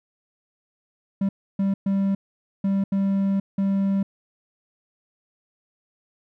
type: tone bursts at uneven times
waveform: triangle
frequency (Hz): 196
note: G3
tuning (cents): 0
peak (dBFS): -17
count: 6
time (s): 1.21-1.29 / 1.59-1.74 / 1.86-2.15 / 2.64-2.84 / 2.92-3.4 / 3.58-4.03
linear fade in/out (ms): 5
effects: none